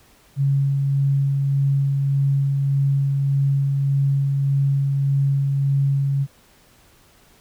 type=tone with tremolo; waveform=sine; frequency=138.59 Hz; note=C#3; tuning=in tune; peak=-15 dBFS; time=0.36-6.27 s; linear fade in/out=50 ms; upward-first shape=sine; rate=1.7 Hz; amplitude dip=25%; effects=pink hiss -54 dBFS RMS until 7.4 s